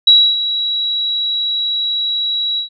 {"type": "tone with ADSR envelope", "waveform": "sine", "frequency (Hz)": 3888, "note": "B7", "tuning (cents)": -28, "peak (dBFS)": -3, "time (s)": [0.07, 2.69], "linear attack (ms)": 5, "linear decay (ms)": 280, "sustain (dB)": -12, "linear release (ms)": 110, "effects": []}